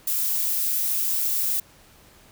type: noise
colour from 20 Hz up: violet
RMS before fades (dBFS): -24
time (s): 0.07-1.6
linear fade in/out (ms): 5
effects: pink hiss -53 dBFS RMS until 2.31 s